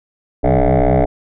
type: tone with frequency modulation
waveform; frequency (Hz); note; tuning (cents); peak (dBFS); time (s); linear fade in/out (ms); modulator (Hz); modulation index
sine; 290.4; D4; -19; -7; 0.43-1.06; 20; 64; 6.9
effects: tanh soft clip ceiling -9 dBFS